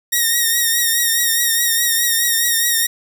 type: tone with vibrato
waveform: 5% pulse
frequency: 1864.7 Hz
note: A#6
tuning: in tune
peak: -4 dBFS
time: 0.12-2.87 s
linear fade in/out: 10 ms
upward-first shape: triangle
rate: 4.8 Hz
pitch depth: 53 cents each way
effects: 7-bit